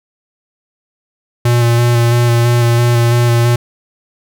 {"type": "tone with vibrato", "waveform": "square", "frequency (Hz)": 119, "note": "A#2", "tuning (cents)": 36, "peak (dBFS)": -9, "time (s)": [1.45, 3.56], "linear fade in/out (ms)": 5, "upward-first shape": "square", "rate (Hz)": 3, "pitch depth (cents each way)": 16, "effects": []}